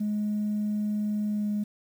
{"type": "tone with pitch glide", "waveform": "sine", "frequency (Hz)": [209.9, 208.2], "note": ["G#3", "G#3"], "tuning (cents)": [19, 5], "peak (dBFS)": -24, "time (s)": [0, 1.64], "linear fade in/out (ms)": 10, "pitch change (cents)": -14, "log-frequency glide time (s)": [1.27, 1.5], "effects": ["tanh soft clip ceiling -22 dBFS", "9-bit"]}